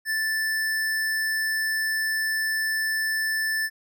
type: tone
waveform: square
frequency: 1760 Hz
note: A6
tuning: in tune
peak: -24 dBFS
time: 0.05-3.7 s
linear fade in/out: 50 ms
effects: none